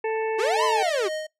harmonic tone, 441.8 Hz, A4, 7 cents sharp, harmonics 1 / 2 / 4 / 5 / 6, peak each -24 / -30 / -36 / -38 / -40 dBFS, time 0.04-0.83 s, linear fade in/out 5 ms
45% pulse linear two-way sweep, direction up then down, 349.2 to 1048 to 349.2 Hz, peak -22 dBFS, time 0.38-1.09 s, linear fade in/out 20 ms, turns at 0.64 s
square tone with tremolo, 621 Hz, D#5, 3 cents flat, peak -27 dBFS, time 0.56-1.27 s, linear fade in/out 10 ms, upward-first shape sine, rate 3.9 Hz, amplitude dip 50%
effects noise-tail reverb RT60 0.2 s tail -26 dB re dry + low-pass 8000 Hz 12 dB/octave

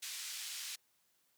white band-pass noise, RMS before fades -44 dBFS, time 0.02-0.76 s, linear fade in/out 10 ms, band 2300 to 7500 Hz, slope 12 dB/octave, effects white hiss -75 dBFS RMS until 1.37 s + high-pass 80 Hz 12 dB/octave

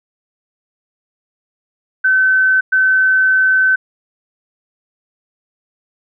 sine tone bursts at uneven times, 1527 Hz, G6, 46 cents flat, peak -9 dBFS, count 2, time 2.04-2.61 / 2.72-3.76 s, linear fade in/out 10 ms, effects none

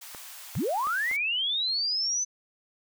white high-pass noise, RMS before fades -44 dBFS, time 0.01-1.17 s, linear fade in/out 10 ms, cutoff 690 Hz, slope 24 dB/octave
clicks, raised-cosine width 0.5 ms, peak -26 dBFS, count 4, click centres 0.148 / 0.553 / 0.87 / 1.113 s
sine linear sweep, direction up, 58.27 to 6140 Hz, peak -25 dBFS, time 0.55-2.25 s, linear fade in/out 20 ms
effects none

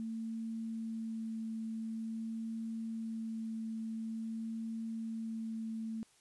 sine tone with vibrato, 224.2 Hz, A3, 33 cents sharp, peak -37 dBFS, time 0-6.03 s, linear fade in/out 0 ms, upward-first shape sine, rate 0.47 Hz, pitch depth 9 cents each way, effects white hiss -67 dBFS RMS until 6.2 s + resampled to 24000 Hz

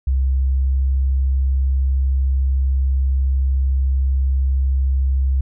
sine tone with pitch glide, 66 to 66.54 Hz, C2 to C2, +16 to +30 cents, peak -14 dBFS, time 0.07-5.41 s, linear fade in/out 5 ms, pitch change +14 cents, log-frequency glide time 0.26-0.81 s, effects none

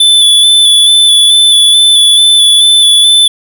square tone with vibrato, 3480 Hz, A7, 20 cents flat, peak -3 dBFS, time 0-3.28 s, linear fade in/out 5 ms, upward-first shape square, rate 2.3 Hz, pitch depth 19 cents each way, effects none

